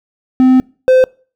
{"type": "tone pair in turn", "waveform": "triangle", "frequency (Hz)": [257.7, 515.4], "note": ["C4", "C5"], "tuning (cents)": [-26, -26], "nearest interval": "octave", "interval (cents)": 1200, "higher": "second", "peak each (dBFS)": -3, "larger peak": "neither", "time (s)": [[0.4, 0.6], [0.88, 1.04]], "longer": "first", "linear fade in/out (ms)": 0, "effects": ["noise-tail reverb RT60 0.4 s tail -26 dB re dry"]}